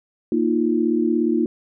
sine chord, Bb suspended fourth, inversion none, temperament equal with one note detuned, 233.1 / 311.1 / 347.8 Hz, Bb3 / Eb4 / F4, 0 / 0 / -7 cents, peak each -21 dBFS, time 0.32-1.46 s, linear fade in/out 2 ms, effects none

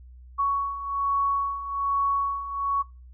sine beating tone pair, 1115 / 1116.2 Hz, C#6 / C#6, +10 / +12 cents, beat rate 1.2 Hz, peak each -29 / -24 dBFS, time 0.38-2.83 s, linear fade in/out 20 ms, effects noise-tail reverb RT60 0.3 s tail -22 dB re dry + added 62 Hz sine -44 dBFS peak until 3.13 s

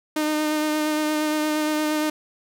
sawtooth tone with vibrato, 305.5 Hz, D#4, 32 cents flat, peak -17 dBFS, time 0.16-2.1 s, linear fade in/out 5 ms, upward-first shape sine, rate 8.6 Hz, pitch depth 16 cents each way, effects none

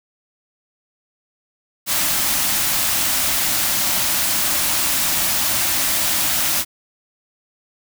white band-stop noise, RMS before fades -19 dBFS, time 1.86-6.65 s, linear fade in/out 50 ms, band 360 to 540 Hz, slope 96 dB/octave, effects none

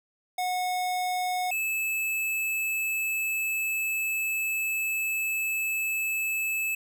square tone pair in turn, 730 / 2610 Hz, F#5 / E7, -24 / -18 cents, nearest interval octave + minor seventh, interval 2206 cents, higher second, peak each -27 dBFS, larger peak neither, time 0.38-1.51 / 1.51-6.75 s, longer second, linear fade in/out 5 ms, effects none

